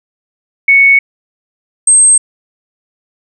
sine tone pair in turn, 2217 / 8370 Hz, C#7 / C9, 0 / 0 cents, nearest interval octave + major seventh, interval 2300 cents, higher second, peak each -3 dBFS, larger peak neither, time 0.68-0.99 / 1.87-2.18 s, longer neither, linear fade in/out 5 ms, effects none

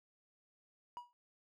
triangle tone with exponential decay, 968 Hz, B5, 35 cents flat, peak -38 dBFS, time 0.97-1.13 s, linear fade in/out 0 ms, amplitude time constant 34 ms, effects none

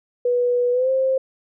sine tone with pitch glide, 489.2 to 527.3 Hz, B4 to C5, -16 to +13 cents, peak -16 dBFS, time 0.25-1.18 s, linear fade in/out 5 ms, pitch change +129 cents, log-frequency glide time 0.72-0.9 s, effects none

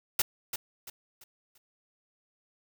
white noise with echo, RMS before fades -25 dBFS, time 0.19-0.22 s, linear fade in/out 5 ms, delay 340 ms, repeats 4, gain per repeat -9 dB, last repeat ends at 1.58 s, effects none

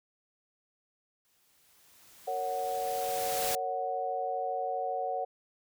white noise with exponential growth, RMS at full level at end -32 dBFS, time 1.25-3.55 s, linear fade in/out 0 ms, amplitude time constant 500 ms
sine chord, F# major, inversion first, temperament just, 462.5 / 555 / 740 Hz, A#4 / C#5 / F#5, -14 / +2 / 0 cents, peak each -38 / -36 / -32 dBFS, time 2.27-5.25 s, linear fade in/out 10 ms
effects none

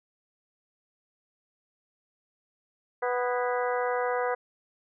harmonic tone with a mistuned harmonic, 246.9 Hz, B3, in tune, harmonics 2 / 3 / 4 / 5 / 6 / 7 / 8, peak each -28 / -32 / -34 / -36 / -38 / -39 / -40 dBFS, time 3.02-4.35 s, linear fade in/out 10 ms, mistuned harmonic 7, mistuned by -84 cents, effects none

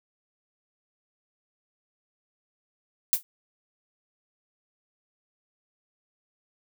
violet noise with exponential decay, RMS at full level -17 dBFS, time 3.13-3.23 s, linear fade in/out 0 ms, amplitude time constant 20 ms, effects none

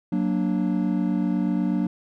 triangle chord, Gb augmented, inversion none, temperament equal, 185 / 233.1 / 293.7 Hz, Gb3 / Bb3 / D4, 0 / 0 / 0 cents, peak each -22 / -24 / -24 dBFS, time 0.12-1.87 s, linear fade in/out 5 ms, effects none

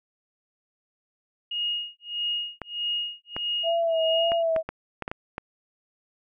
sine tone with tremolo, 2866 Hz, F7, 44 cents sharp, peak -24 dBFS, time 1.51-4.43 s, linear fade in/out 5 ms, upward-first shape sine, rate 1.6 Hz, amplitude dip 100%
clicks, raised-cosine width 0.5 ms, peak -16 dBFS, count 9, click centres 2.617 / 3.365 / 4.319 / 4.563 / 4.69 / 5.023 / 5.079 / 5.115 / 5.381 s
sine tone with vibrato, 659.3 Hz, E5, in tune, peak -21 dBFS, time 3.63-4.63 s, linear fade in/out 50 ms, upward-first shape sine, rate 1.8 Hz, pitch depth 40 cents each way
effects none

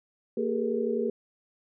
sine tone cluster, 231.5 / 396.7 / 428.5 / 476.5 Hz, A#3 / G4 / A4 / A#4, -12 / +21 / -46 / +38 cents, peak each -31 dBFS, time 0.37-1.1 s, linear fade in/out 5 ms, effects none

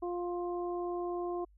harmonic tone, 351.3 Hz, F4, 10 cents sharp, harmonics 1 / 2 / 3, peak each -34 / -40 / -44 dBFS, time 0.02-1.45 s, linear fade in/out 10 ms, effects added 50 Hz sine -59 dBFS peak until 1.57 s

